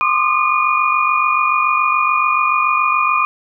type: tone cluster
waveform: sine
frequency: 1048 / 1183 / 1230 / 2445 Hz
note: C6 / D6 / D#6 / D#7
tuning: +2 / +12 / -20 / -31 cents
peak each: -18 dBFS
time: 0.01-3.25 s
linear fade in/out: 0 ms
effects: none